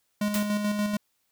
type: tone with tremolo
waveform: square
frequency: 207.7 Hz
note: G#3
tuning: in tune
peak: -24 dBFS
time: 0.21-0.97 s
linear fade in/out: 5 ms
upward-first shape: square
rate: 6.9 Hz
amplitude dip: 40%
type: noise with exponential decay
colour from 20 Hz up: white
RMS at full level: -28 dBFS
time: 0.34-0.56 s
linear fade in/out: 2 ms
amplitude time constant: 46 ms
effects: white hiss -73 dBFS RMS until 1.31 s